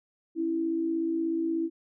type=tone pair together; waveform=sine; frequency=273.4 / 330 Hz; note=C#4 / E4; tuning=-24 / +2 cents; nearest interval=minor third; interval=326 cents; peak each=-35 / -26 dBFS; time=0.35-1.7 s; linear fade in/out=50 ms; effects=none